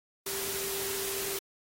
sine tone in noise, 392 Hz, G4, in tune, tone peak -38 dBFS, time 0.26-1.39 s, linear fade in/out 5 ms, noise white, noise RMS -35 dBFS, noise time 0.26-1.39 s, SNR -6 dB, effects AAC 48 kbps

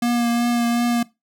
square tone with vibrato, 237.5 Hz, A#3, 33 cents sharp, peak -18 dBFS, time 0.02-1.03 s, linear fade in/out 5 ms, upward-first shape triangle, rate 2.7 Hz, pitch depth 19 cents each way, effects noise-tail reverb RT60 0.2 s tail -19 dB re dry

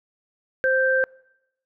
sine tone pair together, 523 / 1567.2 Hz, C5 / G6, -1 / -1 cents, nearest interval octave + perfect fifth, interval 1900 cents, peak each -20 dBFS, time 0.64-1.04 s, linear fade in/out 0 ms, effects noise-tail reverb RT60 0.9 s tail -26 dB re dry

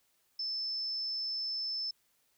sine tone, 5270 Hz, E8, 1 cent flat, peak -33 dBFS, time 0.39-1.91 s, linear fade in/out 5 ms, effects white hiss -73 dBFS RMS until 2.37 s

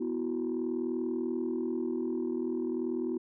sine chord, B suspended fourth, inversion none, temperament equal, 246.9 / 329.6 / 370 Hz, B3 / E4 / F#4, 0 / 0 / 0 cents, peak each -33 dBFS, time 0-3.18 s, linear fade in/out 10 ms, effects tanh soft clip ceiling -24 dBFS

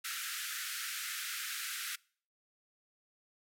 pink band-pass noise, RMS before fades -40 dBFS, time 0.04-1.96 s, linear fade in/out 10 ms, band 1300 to 16000 Hz, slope 96 dB/octave, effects noise-tail reverb RT60 0.5 s tail -25 dB re dry

